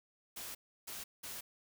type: noise bursts at uneven times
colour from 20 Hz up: white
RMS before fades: -45 dBFS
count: 3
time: 0.36-0.55 / 0.87-1.04 / 1.23-1.41 s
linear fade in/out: 10 ms
effects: none